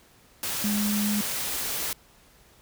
sine tone in noise, 207.7 Hz, G#3, in tune, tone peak -24 dBFS, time 0.64-1.21 s, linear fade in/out 2 ms, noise white, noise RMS -30 dBFS, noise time 0.43-1.93 s, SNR +3 dB, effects pink hiss -57 dBFS RMS until 2.61 s

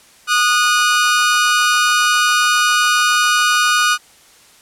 sawtooth tone pair together, 1230 / 1462.7 Hz, D#6 / F#6, -20 / -20 cents, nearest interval minor third, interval 300 cents, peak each -11 dBFS, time 0.27-3.98 s, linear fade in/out 50 ms, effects white hiss -47 dBFS RMS until 4.61 s + low-pass 10000 Hz 12 dB/octave

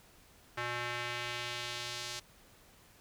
square tone with band-pass filter sweep, 120.7 Hz, B2, 39 cents flat, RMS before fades -39 dBFS, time 0.57-2.2 s, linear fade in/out 10 ms, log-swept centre 1700 to 5100 Hz, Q 1.2, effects pink hiss -61 dBFS RMS until 3 s

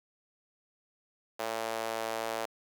sawtooth tone with high-pass filter, 112.6 Hz, A2, 40 cents sharp, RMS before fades -35 dBFS, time 1.39-2.46 s, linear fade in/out 10 ms, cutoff 600 Hz, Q 1.9, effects 10-bit

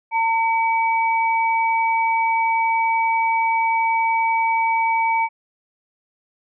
sine tone pair together, 905.2 / 2283 Hz, A5 / D7, +49 / -50 cents, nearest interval octave + major third, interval 1601 cents, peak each -17 / -23 dBFS, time 0.11-5.29 s, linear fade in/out 50 ms, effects none

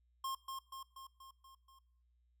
square tone with echo, 1069 Hz, C6, 37 cents sharp, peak -38 dBFS, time 0.24-0.35 s, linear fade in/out 5 ms, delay 240 ms, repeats 6, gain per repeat -4 dB, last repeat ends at 1.79 s, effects noise-tail reverb RT60 0.8 s tail -22 dB re dry + added 60 Hz sine -70 dBFS peak until 2.4 s

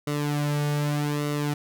sawtooth tone with flanger, 146.83 Hz, D3, in tune, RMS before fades -26 dBFS, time 0.07-1.54 s, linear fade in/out 5 ms, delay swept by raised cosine 1.2 to 3 ms, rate 0.83 Hz, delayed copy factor -0.7, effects none

